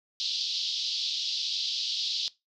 white band-pass noise, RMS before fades -31 dBFS, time 0.2-2.28 s, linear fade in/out 0 ms, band 3200 to 5000 Hz, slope 48 dB/octave, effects noise-tail reverb RT60 0.2 s tail -19 dB re dry

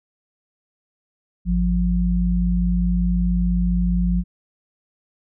sine tone pair together, 52.74 / 177.4 Hz, G#1 / F3, +27 / +27 cents, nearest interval octave + major sixth, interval 2100 cents, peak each -19 dBFS, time 1.45-4.24 s, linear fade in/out 50 ms, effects none

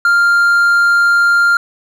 triangle tone, 1396.9 Hz, F6, in tune, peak -6 dBFS, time 0.05-1.57 s, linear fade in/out 2 ms, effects none

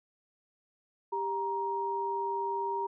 sine tone pair together, 395.4 / 940.4 Hz, G4 / A#5, +15 / +15 cents, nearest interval octave + minor third, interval 1500 cents, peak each -35 / -31 dBFS, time 1.12-2.87 s, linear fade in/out 10 ms, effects none

